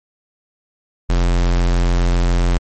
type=tone; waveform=square; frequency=43.65 Hz; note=F1; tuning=in tune; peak=-13 dBFS; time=1.09-2.58 s; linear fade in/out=10 ms; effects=MP3 32 kbps